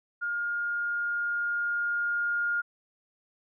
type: tone with level ramp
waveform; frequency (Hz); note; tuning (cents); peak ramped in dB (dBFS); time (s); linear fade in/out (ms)
sine; 1417; F6; +25; -28 to -25; 0.21-2.62; 20
effects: none